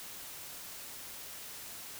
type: silence
effects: white hiss -46 dBFS RMS until 1.99 s